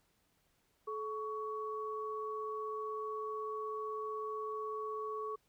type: tone pair together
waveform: sine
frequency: 431.2 / 1121 Hz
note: A4 / C#6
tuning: -35 / +19 cents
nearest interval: octave + perfect fourth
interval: 1654 cents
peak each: -40 / -40 dBFS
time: 0.87-5.36 s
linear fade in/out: 10 ms
effects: pink hiss -75 dBFS RMS until 5.48 s